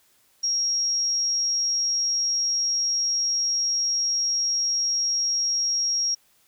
sine tone, 5600 Hz, F8, 4 cents sharp, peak -21 dBFS, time 0.43-6.15 s, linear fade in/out 10 ms, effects white hiss -62 dBFS RMS until 6.47 s

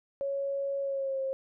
sine tone with pitch glide, 554.4 to 534.6 Hz, C#5 to C5, 0 to +37 cents, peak -29 dBFS, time 0.21-1.33 s, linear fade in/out 0 ms, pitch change -63 cents, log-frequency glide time 0.81-1.2 s, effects none

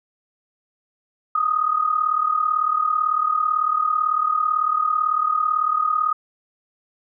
sine tone with amplitude modulation, 1244.5 Hz, D#6, in tune, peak -14 dBFS, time 1.35-6.13 s, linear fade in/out 5 ms, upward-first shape sine, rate 38 Hz, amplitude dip 75%, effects none

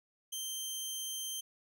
15% pulse tone, 3136 Hz, G7, in tune, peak -30 dBFS, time 0.32-1.41 s, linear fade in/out 10 ms, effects none

